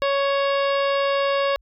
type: harmonic tone with a mistuned harmonic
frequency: 556 Hz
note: C#5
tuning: 5 cents sharp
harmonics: 1 / 2 / 3 / 4 / 5 / 6 / 7 / 8 / 9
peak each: -20 / -25 / -31 / -34 / -32 / -39 / -36 / -40 / -42 dBFS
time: 0.02-1.56 s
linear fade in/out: 0 ms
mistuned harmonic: 7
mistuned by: -64 cents
effects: added 50 Hz sine -57 dBFS peak until 1.61 s